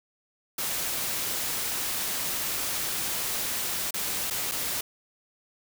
white noise with dropouts, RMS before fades -30 dBFS, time 0.58-4.81 s, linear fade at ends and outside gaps 5 ms, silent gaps 3.908-3.94 / 4.301-4.307 / 4.514-4.518 s, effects none

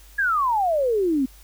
sine exponential sweep, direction down, 1699 to 252.1 Hz, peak -18 dBFS, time 0.18-1.26 s, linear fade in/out 10 ms, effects added 50 Hz sine -46 dBFS peak until 1.43 s + white hiss -52 dBFS RMS until 1.43 s

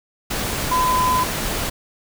sine tone in noise, 1011 Hz, B5, 40 cents sharp, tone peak -16 dBFS, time 0.71-1.24 s, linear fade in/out 10 ms, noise pink, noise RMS -24 dBFS, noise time 0.3-1.7 s, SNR +5 dB, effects none

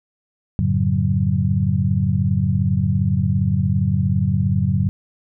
sine tone cluster, 91.5 / 108.8 / 141.3 / 186.6 Hz, F#2 / A2 / C#3 / F#3, -19 / -19 / +34 / +15 cents, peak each -21 dBFS, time 0.59-4.89 s, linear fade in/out 0 ms, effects none

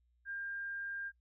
sine tone, 1601 Hz, G6, 36 cents sharp, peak -39 dBFS, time 0.25-1.12 s, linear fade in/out 50 ms, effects noise-tail reverb RT60 0.1 s tail -17 dB re dry + added 60 Hz sine -70 dBFS peak until 1.2 s

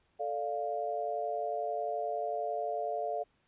sine chord, D minor, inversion second, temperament equal, 440 / 587.3 / 698.5 Hz, A4 / D5 / F5, 0 / 0 / 0 cents, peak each -38 / -37 / -34 dBFS, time 0.19-3.24 s, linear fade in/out 20 ms, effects pink hiss -72 dBFS RMS until 3.47 s + resampled to 8000 Hz

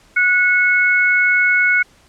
sine tone pair together, 1465.7 / 2196 Hz, F#6 / C#7, -17 / -17 cents, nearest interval perfect fifth, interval 700 cents, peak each -14 dBFS, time 0.16-1.83 s, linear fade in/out 10 ms, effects pink hiss -51 dBFS RMS until 2.08 s + low-pass 9000 Hz 12 dB/octave

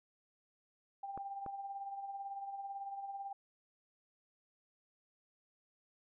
sine tone with tremolo, 792 Hz, G5, 18 cents sharp, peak -39 dBFS, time 1.03-3.33 s, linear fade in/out 5 ms, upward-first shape sine, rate 18 Hz, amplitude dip 50%
clicks, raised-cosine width 1 ms, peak -31 dBFS, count 2, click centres 1.176 / 1.463 s
effects none

